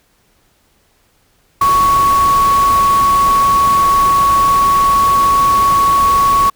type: tone in noise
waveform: sine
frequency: 1115 Hz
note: C#6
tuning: 10 cents sharp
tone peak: -8 dBFS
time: 1.61-6.5 s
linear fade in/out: 5 ms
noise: pink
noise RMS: -23 dBFS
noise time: 1.61-6.5 s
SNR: +12 dB
effects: pink hiss -56 dBFS RMS until 6.55 s